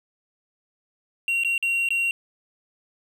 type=tone with dropouts; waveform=triangle; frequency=2750 Hz; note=F7; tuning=27 cents flat; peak=-19 dBFS; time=1.28-2.11 s; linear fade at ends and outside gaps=1 ms; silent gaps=1.436-1.447 / 1.579-1.626 / 1.888-1.905 s; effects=none